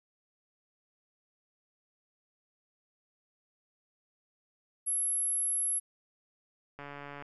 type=tone; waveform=sine; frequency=11170 Hz; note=F9; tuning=1 cent flat; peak=-28 dBFS; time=4.86-5.8 s; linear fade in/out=20 ms
type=click train; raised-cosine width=0.5 ms; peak=-29 dBFS; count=63; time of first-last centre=6.79-7.224 s; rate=143 Hz
effects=none